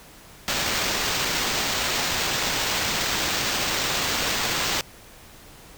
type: noise with sample-and-hold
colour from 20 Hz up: white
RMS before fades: -25 dBFS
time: 0.48-4.81 s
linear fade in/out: 0 ms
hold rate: 11025 Hz
effects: pink hiss -47 dBFS RMS until 5.77 s